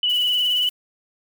sine tone with vibrato, 2960 Hz, F#7, in tune, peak -17 dBFS, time 0.03-0.69 s, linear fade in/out 2 ms, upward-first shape sine, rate 19 Hz, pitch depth 36 cents each way
blue noise with tremolo, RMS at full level -36 dBFS, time 0.09-0.7 s, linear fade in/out 10 ms, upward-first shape triangle, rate 17 Hz, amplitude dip 55%
effects none

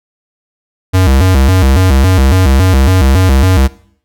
square tone with vibrato, 78.9 Hz, D#2, 25 cents sharp, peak -6 dBFS, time 0.93-3.68 s, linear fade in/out 20 ms, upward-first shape square, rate 3.6 Hz, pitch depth 290 cents each way, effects noise-tail reverb RT60 0.6 s tail -20 dB re dry

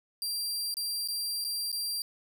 sawtooth tone with dropouts, 4730 Hz, D8, 12 cents sharp, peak -28 dBFS, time 0.22-2.02 s, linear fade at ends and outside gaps 1 ms, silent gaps 0.741-0.769 / 1.076-1.085 / 1.442-1.448 / 1.718-1.727 s, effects none

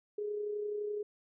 sine tone with amplitude modulation, 416.7 Hz, G#4, 6 cents sharp, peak -32 dBFS, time 0.18-1.03 s, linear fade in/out 5 ms, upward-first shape sine, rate 31.8 Hz, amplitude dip 40%, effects none

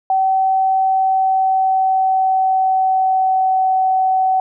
sine tone with pitch glide, 764 to 755.7 Hz, G5 to F#5, -45 to +36 cents, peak -12 dBFS, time 0.1-4.4 s, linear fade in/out 2 ms, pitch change -19 cents, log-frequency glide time 0.85-3.76 s, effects none

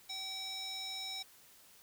square tone with band-pass filter, 766 Hz, G5, 40 cents flat, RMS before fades -42 dBFS, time 0.09-1.23 s, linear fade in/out 10 ms, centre 4600 Hz, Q 5.8, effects white hiss -61 dBFS RMS until 1.82 s

